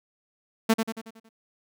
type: tone with echo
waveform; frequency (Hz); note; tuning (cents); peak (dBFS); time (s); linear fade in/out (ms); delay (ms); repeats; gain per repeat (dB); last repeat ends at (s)
sawtooth; 224; A3; +31; -13; 0.69-0.74; 10; 92; 6; -6; 1.292
effects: none